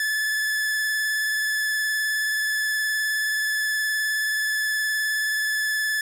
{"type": "tone with vibrato", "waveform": "45% pulse", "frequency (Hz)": 1732, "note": "A6", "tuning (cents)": -28, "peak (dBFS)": -22, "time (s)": [0, 6.01], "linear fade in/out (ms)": 2, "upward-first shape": "square", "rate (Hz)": 19, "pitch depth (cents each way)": 12, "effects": []}